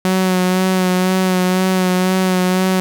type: tone with vibrato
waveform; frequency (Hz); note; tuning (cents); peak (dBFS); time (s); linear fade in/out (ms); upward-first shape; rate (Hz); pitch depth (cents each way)
sawtooth; 185; F#3; 0; -9; 0.05-2.8; 0; sine; 2; 24
effects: none